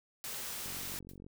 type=noise; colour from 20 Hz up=white; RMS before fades=-41 dBFS; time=0.24-0.99 s; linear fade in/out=0 ms
type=click train; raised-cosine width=3 ms; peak=-38 dBFS; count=29; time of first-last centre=0.66-1.265 s; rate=46.3 Hz
type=noise with exponential decay; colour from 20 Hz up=blue; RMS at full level=-49 dBFS; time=1.09-1.18 s; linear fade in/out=1 ms; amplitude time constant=18 ms
effects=none